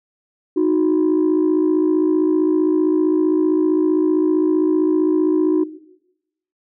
sine tone pair together, 311.1 / 366.5 Hz, D#4 / F#4, 0 / -16 cents, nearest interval minor third, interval 284 cents, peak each -15 dBFS, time 0.56-5.64 s, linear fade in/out 10 ms, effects noise-tail reverb RT60 0.9 s tail -17 dB re dry + tanh soft clip ceiling -10 dBFS

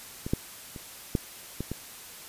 clicks, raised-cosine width 3 ms, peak -20 / -11 / -27 / -11 / -18 / -19 dBFS, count 6, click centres 0.265 / 0.335 / 0.762 / 1.152 / 1.606 / 1.716 s, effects white hiss -45 dBFS RMS until 2.28 s + resampled to 32000 Hz

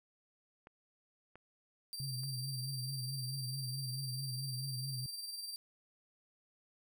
clicks, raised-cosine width 0.5 ms, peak -38 / -39 / -46 dBFS, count 3, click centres 0.671 / 1.356 / 2.235 s
sawtooth tone with tremolo, 4699 Hz, D8, in tune, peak -37 dBFS, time 1.93-5.56 s, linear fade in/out 0 ms, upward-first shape sine, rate 20 Hz, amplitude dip 50%
sine tone with vibrato, 130.81 Hz, C3, in tune, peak -39 dBFS, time 2-5.06 s, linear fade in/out 0 ms, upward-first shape triangle, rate 4.6 Hz, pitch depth 97 cents each way
effects none

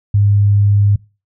sine tone, 101.8 Hz, G#2, 34 cents flat, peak -8 dBFS, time 0.14-0.96 s, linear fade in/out 5 ms, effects noise-tail reverb RT60 0.3 s tail -23 dB re dry

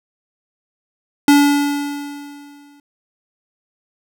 square tone with exponential decay, 287.1 Hz, D4, 39 cents flat, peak -7 dBFS, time 1.28-2.8 s, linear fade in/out 2 ms, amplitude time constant 330 ms, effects none

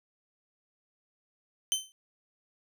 20% pulse tone with exponential decay, 3082 Hz, G7, 30 cents flat, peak -17 dBFS, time 1.72-1.92 s, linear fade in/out 0 ms, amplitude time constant 42 ms, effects none

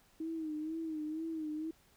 sine tone with vibrato, 315.3 Hz, D#4, 23 cents sharp, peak -36 dBFS, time 0.2-1.71 s, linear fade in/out 5 ms, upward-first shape sine, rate 2.1 Hz, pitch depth 65 cents each way, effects pink hiss -67 dBFS RMS until 1.96 s

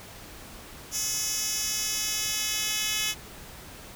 10% pulse tone with high-pass filter sweep, 427.3 Hz, G#4, 49 cents sharp, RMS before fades -29 dBFS, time 0.91-3.15 s, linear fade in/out 50 ms, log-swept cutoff 5800 to 3500 Hz, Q 1.8, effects pink hiss -45 dBFS RMS until 3.95 s

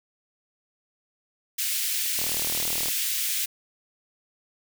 white high-pass noise, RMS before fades -27 dBFS, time 1.58-3.46 s, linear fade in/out 10 ms, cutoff 2000 Hz, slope 24 dB/octave
click train, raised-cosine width 1 ms, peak -23 dBFS, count 28, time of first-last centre 2.19-2.884 s, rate 38.9 Hz
effects none

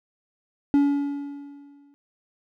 triangle tone with exponential decay, 284 Hz, C#4, 42 cents sharp, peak -12 dBFS, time 0.74-1.94 s, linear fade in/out 0 ms, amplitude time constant 260 ms, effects none

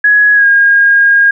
sine tone with pitch glide, 1676 to 1625.5 Hz, G#6 to G#6, +15 to -38 cents, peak -4 dBFS, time 0.04-1.31 s, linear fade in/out 5 ms, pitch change -53 cents, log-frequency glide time 0.34-0.46 s, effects none

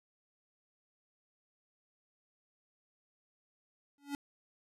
square tone with exponential growth, 283.8 Hz, C#4, 41 cents sharp, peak -33 dBFS, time 3.98-4.15 s, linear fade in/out 1 ms, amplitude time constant 35 ms, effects resampled to 32000 Hz

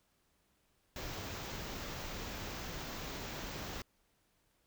pink band-stop noise, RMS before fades -43 dBFS, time 0.96-3.82 s, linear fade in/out 2 ms, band 7100 to 14000 Hz, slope 48 dB/octave, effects pink hiss -75 dBFS RMS until 4.66 s

